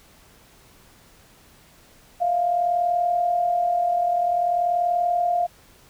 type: tone pair together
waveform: sine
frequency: 661.5 / 702 Hz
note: E5 / F5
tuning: +6 / +9 cents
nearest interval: minor second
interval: 103 cents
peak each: -28 / -19 dBFS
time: 2.2-5.47 s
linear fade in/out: 20 ms
effects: pink hiss -53 dBFS RMS until 5.89 s